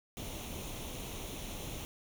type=noise with comb filter; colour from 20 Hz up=pink; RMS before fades=-42 dBFS; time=0.17-1.85 s; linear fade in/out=0 ms; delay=0.31 ms; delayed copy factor=+0.6; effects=none